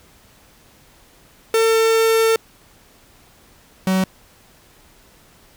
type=tone pair in turn; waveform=45% pulse; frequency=449.4 / 188.3 Hz; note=A4 / F#3; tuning=+37 / +31 cents; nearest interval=octave + minor third; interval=1506 cents; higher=first; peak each=-13 / -15 dBFS; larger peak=first; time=1.54-2.36 / 3.87-4.04 s; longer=first; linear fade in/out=2 ms; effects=pink hiss -51 dBFS RMS until 5.56 s